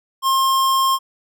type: tone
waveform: square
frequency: 1066 Hz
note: C6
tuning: 32 cents sharp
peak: -15 dBFS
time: 0.22-0.99 s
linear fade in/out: 50 ms
effects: none

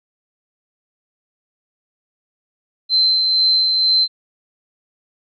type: tone with tremolo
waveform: sine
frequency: 4093 Hz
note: C8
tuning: 39 cents flat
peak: -11 dBFS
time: 2.89-4.08 s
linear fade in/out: 50 ms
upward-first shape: sine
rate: 2.1 Hz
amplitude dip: 30%
effects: none

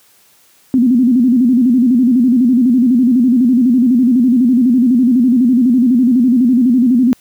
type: tone with vibrato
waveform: sine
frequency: 246.9 Hz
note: B3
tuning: in tune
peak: -7 dBFS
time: 0.74-7.13 s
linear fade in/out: 0 ms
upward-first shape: square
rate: 12 Hz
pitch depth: 100 cents each way
effects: white hiss -50 dBFS RMS until 7.2 s + high-pass 80 Hz 12 dB/octave

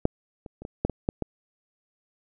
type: clicks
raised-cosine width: 2 ms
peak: -6 / -26 / -27 / -21 / -9 / -18 / -10 / -14 dBFS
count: 8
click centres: 0.054 / 0.462 / 0.62 / 0.651 / 0.85 / 0.897 / 1.089 / 1.223 s
effects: none

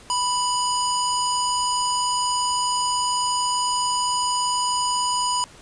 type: harmonic tone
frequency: 987.8 Hz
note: B5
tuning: in tune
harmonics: 1 / 3 / 5 / 7 / 9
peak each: -22 / -30 / -28 / -29 / -32 dBFS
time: 0.1-5.44 s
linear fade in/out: 0 ms
effects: pink hiss -47 dBFS RMS until 5.61 s + resampled to 22050 Hz

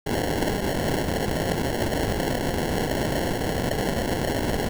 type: noise with sample-and-hold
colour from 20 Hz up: white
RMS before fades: -25 dBFS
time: 0.06-4.69 s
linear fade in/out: 10 ms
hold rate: 1225 Hz
effects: none

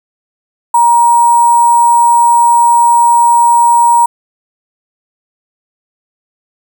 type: tone with sample-and-hold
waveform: sine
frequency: 945 Hz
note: A#5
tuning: 23 cents sharp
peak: -4 dBFS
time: 0.74-4.06 s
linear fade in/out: 5 ms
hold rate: 8820 Hz
effects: none

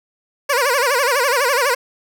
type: tone with vibrato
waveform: 15% pulse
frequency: 523 Hz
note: C5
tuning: 1 cent flat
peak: -8 dBFS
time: 0.49-1.75 s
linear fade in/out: 10 ms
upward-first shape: sine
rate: 12 Hz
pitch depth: 180 cents each way
effects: none

